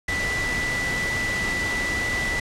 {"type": "tone in noise", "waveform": "sine", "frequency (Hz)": 1975.5, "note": "B6", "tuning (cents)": 0, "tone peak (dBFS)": -24, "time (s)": [0.08, 2.4], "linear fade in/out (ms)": 5, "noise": "pink", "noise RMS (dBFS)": -29, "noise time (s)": [0.08, 2.4], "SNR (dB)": 2, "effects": ["low-pass 8000 Hz 12 dB/octave"]}